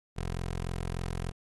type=tone; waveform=15% pulse; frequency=43.38 Hz; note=F1; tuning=11 cents flat; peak=-26 dBFS; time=0.16-1.32 s; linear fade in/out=20 ms; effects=AAC 32 kbps